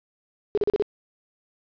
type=tone bursts; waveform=sine; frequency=414.3 Hz; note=G#4; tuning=4 cents flat; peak=-18 dBFS; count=5; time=0.55-0.823 s; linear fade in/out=0 ms; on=25 ms; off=37 ms; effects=resampled to 11025 Hz + 8-bit